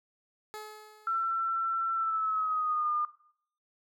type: tone with exponential decay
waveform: 15% pulse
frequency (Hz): 427.5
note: A4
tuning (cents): -50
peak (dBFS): -32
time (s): 0.54-1.69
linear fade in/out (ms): 0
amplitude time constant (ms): 250
type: tone with pitch glide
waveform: sine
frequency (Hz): 1344 to 1211.3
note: E6 to D#6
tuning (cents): +33 to -47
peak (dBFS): -27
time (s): 1.07-3.05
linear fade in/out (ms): 2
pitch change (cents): -180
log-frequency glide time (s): 1.94-2.91
effects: noise-tail reverb RT60 0.6 s tail -17 dB re dry